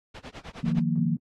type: noise with tremolo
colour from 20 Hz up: pink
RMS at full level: -39 dBFS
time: 0.14-0.8 s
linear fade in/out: 10 ms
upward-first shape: sine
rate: 9.6 Hz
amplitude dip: 100%
type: chord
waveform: sine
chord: Eb suspended second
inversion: none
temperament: equal with one note detuned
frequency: 155.56 / 175.63 / 233.1 Hz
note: Eb3 / F3 / Bb3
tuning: 0 / +10 / 0 cents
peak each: -27 dBFS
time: 0.63-1.17 s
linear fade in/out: 10 ms
effects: low-pass 4000 Hz 12 dB/octave + AAC 32 kbps